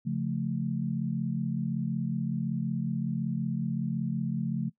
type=chord; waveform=sine; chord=Db augmented; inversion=none; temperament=equal; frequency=138.59 / 174.61 / 220 Hz; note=Db3 / F3 / A3; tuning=0 / 0 / 0 cents; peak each=-32 dBFS; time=0.05-4.7 s; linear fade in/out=20 ms; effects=noise-tail reverb RT60 0.1 s tail -21 dB re dry